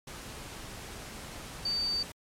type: tone in noise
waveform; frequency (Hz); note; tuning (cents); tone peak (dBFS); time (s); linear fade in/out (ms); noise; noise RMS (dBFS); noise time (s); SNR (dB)
sine; 4606; D8; -34; -28; 1.65-2.03; 5; pink; -43; 0.07-2.12; +12
effects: low-pass 11000 Hz 12 dB/octave + MP3 96 kbps

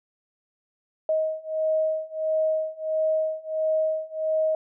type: beating tone pair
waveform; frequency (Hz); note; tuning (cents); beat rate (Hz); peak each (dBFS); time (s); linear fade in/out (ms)
sine; 629 / 630.5; D#5 / D#5; +19 / +23; 1.5; -26 / -25; 1.09-4.55; 2
effects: none

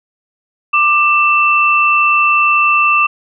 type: tone pair together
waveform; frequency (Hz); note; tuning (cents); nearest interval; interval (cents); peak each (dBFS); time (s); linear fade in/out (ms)
sine; 1185.1 / 2669; D6 / E7; +15 / +21; octave + major second; 1406; -11; 0.73-3.07; 10
effects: none

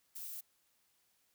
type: noise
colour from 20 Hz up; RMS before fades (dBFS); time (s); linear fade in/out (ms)
violet; -45; 0.15-0.41; 10
effects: white hiss -75 dBFS RMS until 1.34 s

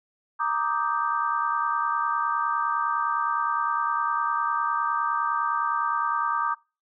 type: chord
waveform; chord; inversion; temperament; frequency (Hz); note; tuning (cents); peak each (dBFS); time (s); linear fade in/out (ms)
sine; Eb major seventh; second; equal; 932.3 / 1174.7 / 1244.5 / 1568; Bb5 / D6 / Eb6 / G6; 0 / 0 / 0 / 0; -29 / -26 / -29 / -32; 0.39-6.55; 20
effects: noise-tail reverb RT60 0.3 s tail -24 dB re dry

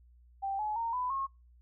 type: tone with pitch steps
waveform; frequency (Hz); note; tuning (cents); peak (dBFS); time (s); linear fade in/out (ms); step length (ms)
sine; 784 / 850 / 921.6 / 999.3 / 1083.4; G5 / G#5 / A#5 / B5 / C#6; 0 / +40 / -20 / +20 / -40; -31; 0.42-1.27; 20; 170
effects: noise-tail reverb RT60 0.3 s tail -24 dB re dry + added 60 Hz sine -57 dBFS peak until 1.61 s

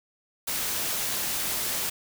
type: noise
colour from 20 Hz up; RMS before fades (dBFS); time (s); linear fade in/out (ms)
white; -29; 0.47-1.9; 10
effects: none

